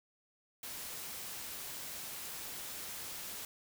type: noise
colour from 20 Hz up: white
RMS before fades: -44 dBFS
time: 0.63-3.45 s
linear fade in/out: 2 ms
effects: none